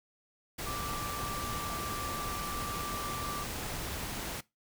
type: tone in noise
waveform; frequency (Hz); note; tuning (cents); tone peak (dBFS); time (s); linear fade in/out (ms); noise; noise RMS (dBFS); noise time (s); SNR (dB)
sine; 1172; D6; -4; -38; 0.66-3.44; 10; pink; -38; 0.58-4.41; -3
effects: noise-tail reverb RT60 0.2 s tail -20 dB re dry